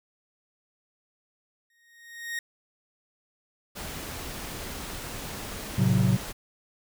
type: tone with exponential growth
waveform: 40% pulse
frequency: 1864.7 Hz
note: A#6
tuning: in tune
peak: -27 dBFS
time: 1.7-2.39 s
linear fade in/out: 2 ms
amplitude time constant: 150 ms
type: noise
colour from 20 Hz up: pink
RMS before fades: -37 dBFS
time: 3.75-6.33 s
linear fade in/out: 20 ms
type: chord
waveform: triangle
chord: F# diminished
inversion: first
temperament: just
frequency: 111 / 133.2 / 185 Hz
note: A2 / C3 / F#3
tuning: +16 / +31 / 0 cents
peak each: -22 / -22 / -22 dBFS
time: 5.78-6.17 s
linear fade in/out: 5 ms
effects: none